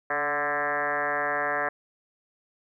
sine tone with frequency modulation, 1174.7 Hz, D6, in tune, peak -24 dBFS, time 0.1-1.69 s, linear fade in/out 5 ms, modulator 148 Hz, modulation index 4.8, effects 11-bit

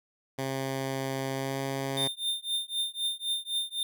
10% pulse tone with pitch glide, 134.2 to 135.84 Hz, C3 to C#3, +44 to -35 cents, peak -22 dBFS, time 0.38-2.08 s, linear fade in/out 10 ms, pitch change +21 cents, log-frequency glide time 1.34-1.59 s
square tone with tremolo, 3618 Hz, A7, 48 cents sharp, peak -26 dBFS, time 1.97-3.83 s, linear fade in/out 2 ms, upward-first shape triangle, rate 3.9 Hz, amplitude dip 100%
effects none

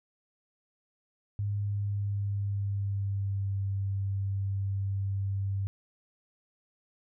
sine tone with pitch glide, 102 to 98.18 Hz, G#2 to G2, -31 to +3 cents, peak -28 dBFS, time 1.39-5.67 s, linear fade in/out 0 ms, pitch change -66 cents, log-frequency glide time 1.57-3.6 s, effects none

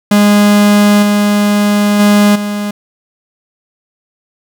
45% pulse tone with level steps, 206.2 Hz, G#3, 12 cents flat, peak -5 / -8 / -5 / -15 dBFS, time 0.11-2.71 s, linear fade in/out 5 ms, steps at 1.02 / 1.99 / 2.35 s, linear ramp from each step 10 ms, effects none

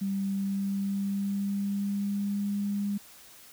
sine tone with pitch glide, 196 to 202.3 Hz, G3 to G#3, 0 to -45 cents, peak -27 dBFS, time 0.01-2.98 s, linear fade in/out 10 ms, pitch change +55 cents, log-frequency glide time 0.29-2.46 s, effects white hiss -52 dBFS RMS until 3.52 s

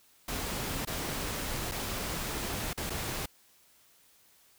pink noise with dropouts, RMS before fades -35 dBFS, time 0.28-3.26 s, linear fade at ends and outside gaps 5 ms, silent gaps 0.851-0.871 / 1.714-1.718 / 2.732-2.775 / 2.898-2.902 s, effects white hiss -63 dBFS RMS until 4.58 s

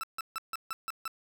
40% pulse tone bursts, 1323 Hz, E6, 6 cents sharp, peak -32 dBFS, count 7, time 0.01-1.078 s, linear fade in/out 0 ms, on 24 ms, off 150 ms, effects none

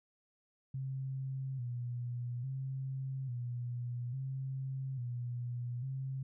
sine tone with vibrato, 127.3 Hz, C3, 47 cents flat, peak -36 dBFS, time 0.74-6.23 s, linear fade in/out 5 ms, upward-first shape square, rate 0.59 Hz, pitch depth 79 cents each way, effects none

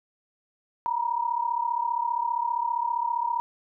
sine tone pair together, 932.3 / 967.4 Hz, A#5 / B5, 0 / -36 cents, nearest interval minor second, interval 64 cents, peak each -27 dBFS, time 0.86-3.4 s, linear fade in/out 0 ms, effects none

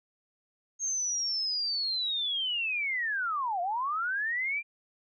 sine linear two-way sweep, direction down then up, 6490 to 678 to 2402 Hz, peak -28 dBFS, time 0.79-4.63 s, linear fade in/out 50 ms, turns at 3.61 s, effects none

